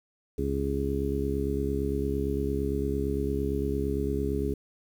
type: harmonic tone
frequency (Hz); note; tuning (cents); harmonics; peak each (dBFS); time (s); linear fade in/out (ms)
68.8; C#2; -12; 1 / 2 / 3 / 4 / 5 / 6; -31 / -35 / -36 / -33 / -36 / -31; 0.38-4.54; 5
effects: 9-bit